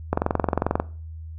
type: click train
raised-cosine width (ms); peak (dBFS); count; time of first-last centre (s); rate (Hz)
1; -6; 16; 0.13-0.8; 22.4
effects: noise-tail reverb RT60 0.4 s tail -20 dB re dry + added 80 Hz sine -34 dBFS peak until 1.38 s

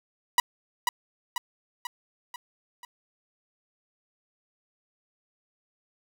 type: tone with echo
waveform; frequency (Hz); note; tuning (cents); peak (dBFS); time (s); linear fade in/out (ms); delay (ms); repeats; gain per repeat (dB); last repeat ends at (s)
sawtooth; 975; B5; -23; -13; 0.38-0.4; 2; 490; 5; -5; 2.85
effects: none

